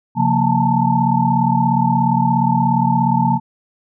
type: tone cluster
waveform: sine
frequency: 135.1 / 175.1 / 230.6 / 868 / 905 Hz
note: C#3 / F3 / A#3 / A5 / A5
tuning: -44 / +5 / -19 / -24 / +48 cents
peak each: -19 dBFS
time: 0.15-3.4 s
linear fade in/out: 50 ms
effects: none